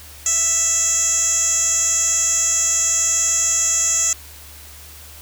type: tone with band-pass filter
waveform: 15% pulse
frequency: 659.3 Hz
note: E5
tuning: in tune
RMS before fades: -18 dBFS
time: 0.26-4.13 s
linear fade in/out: 2 ms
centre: 7000 Hz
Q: 8.8
effects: added 74 Hz sine -42 dBFS peak until 5.21 s + white hiss -41 dBFS RMS until 5.21 s